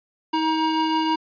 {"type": "tone pair together", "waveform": "square", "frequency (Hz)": [317.9, 947.4], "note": ["D#4", "A#5"], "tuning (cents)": [37, 28], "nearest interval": "octave + perfect fifth", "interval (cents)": 1891, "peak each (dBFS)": -23, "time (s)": [0.33, 1.16], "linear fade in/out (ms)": 10, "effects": ["resampled to 11025 Hz"]}